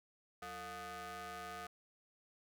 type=ring-modulated tone; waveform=sawtooth; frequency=263.6 Hz; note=C4; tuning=13 cents sharp; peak=-38 dBFS; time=0.42-1.67 s; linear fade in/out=5 ms; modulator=976 Hz; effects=none